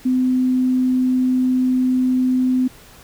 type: tone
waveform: sine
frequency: 255.2 Hz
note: C4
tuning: 43 cents flat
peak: -14 dBFS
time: 0.05-2.68 s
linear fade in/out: 10 ms
effects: pink hiss -45 dBFS RMS until 3.03 s